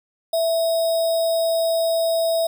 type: tone with sample-and-hold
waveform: sine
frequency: 659.3 Hz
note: E5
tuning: in tune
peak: -17 dBFS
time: 0.33-2.47 s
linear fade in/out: 5 ms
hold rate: 4410 Hz
effects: none